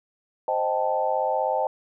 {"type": "chord", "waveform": "sine", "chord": "A half-diminished seventh", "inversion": "first", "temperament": "equal", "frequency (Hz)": [523.3, 622.3, 784, 880], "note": ["C5", "Eb5", "G5", "A5"], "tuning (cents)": [0, 0, 0, 0], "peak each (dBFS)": -27, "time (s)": [0.48, 1.67], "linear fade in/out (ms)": 2, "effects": []}